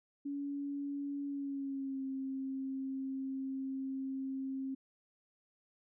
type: tone with pitch glide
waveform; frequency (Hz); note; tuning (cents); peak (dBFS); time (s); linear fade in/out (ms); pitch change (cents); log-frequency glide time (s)
sine; 282.9 to 267.2; C#4 to C4; +35 to +36; -36; 0.25-4.75; 10; -99; 1.26-2.03
effects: none